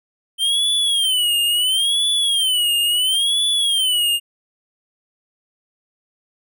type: tone with vibrato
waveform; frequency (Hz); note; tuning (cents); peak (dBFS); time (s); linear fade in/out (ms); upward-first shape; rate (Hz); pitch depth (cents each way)
square; 3122; G7; -8; -16; 0.38-4.2; 50; sine; 0.73; 170
effects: none